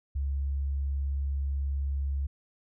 sine tone, 69.3 Hz, C#2, in tune, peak -27 dBFS, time 0.15-2.27 s, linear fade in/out 10 ms, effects none

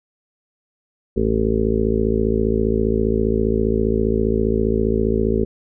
harmonic tone, 55 Hz, A1, in tune, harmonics 1 / 2 / 3 / 4 / 5 / 6 / 7 / 8 / 9, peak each -23 / -26 / -33 / -22 / -28 / -31 / -21 / -23 / -31 dBFS, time 1.16-5.45 s, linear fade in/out 10 ms, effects none

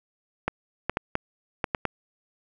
clicks, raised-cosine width 0.5 ms, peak -9 dBFS, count 7, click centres 0.48 / 0.896 / 0.971 / 1.154 / 1.642 / 1.748 / 1.853 s, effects none

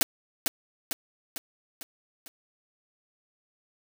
white noise with echo, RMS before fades -20 dBFS, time 0.01-0.03 s, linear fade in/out 0 ms, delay 450 ms, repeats 5, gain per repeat -5 dB, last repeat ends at 2.28 s, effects none

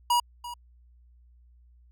square tone with echo, 962 Hz, B5, 46 cents flat, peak -21 dBFS, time 0.1-0.2 s, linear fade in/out 5 ms, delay 340 ms, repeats 1, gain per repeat -15 dB, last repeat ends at 0.54 s, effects added 60 Hz sine -54 dBFS peak until 1.91 s

